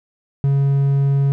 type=tone; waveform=triangle; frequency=138.9 Hz; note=C#3; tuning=4 cents sharp; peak=-11 dBFS; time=0.44-1.32 s; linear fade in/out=0 ms; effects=none